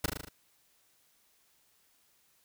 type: noise with echo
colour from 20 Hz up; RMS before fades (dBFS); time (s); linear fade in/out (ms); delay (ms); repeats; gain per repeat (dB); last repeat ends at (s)
pink; -28; 0.04-0.06; 5; 38; 6; -3; 0.288
effects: white hiss -69 dBFS RMS until 2.44 s